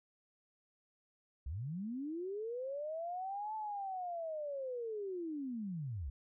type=linear two-way sweep; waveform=sine; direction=up then down; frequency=58.7 to 877 to 58.7 Hz; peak=-38 dBFS; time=1.46-6.1 s; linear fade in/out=5 ms; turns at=3.55 s; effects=none